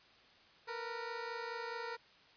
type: tone pair together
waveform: 15% pulse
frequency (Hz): 459.7 / 484.4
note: A#4 / B4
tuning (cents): -24 / -34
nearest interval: minor second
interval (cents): 90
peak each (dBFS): -36 / -38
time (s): 0.67-1.97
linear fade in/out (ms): 20
effects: white hiss -63 dBFS RMS until 2.36 s + resampled to 11025 Hz